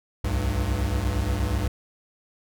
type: tone cluster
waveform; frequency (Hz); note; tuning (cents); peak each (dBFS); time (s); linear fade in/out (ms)
square; 61.8 / 70.2 / 99.4; B1 / C#2 / G2; +2 / +22 / +25; -28; 0.24-1.68; 5
effects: none